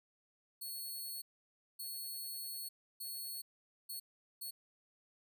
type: tone bursts at uneven times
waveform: 5% pulse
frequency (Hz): 4370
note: C#8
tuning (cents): -26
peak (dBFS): -35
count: 5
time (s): 0.61-1.22 / 1.79-2.69 / 3-3.42 / 3.89-4 / 4.41-4.51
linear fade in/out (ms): 10
effects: none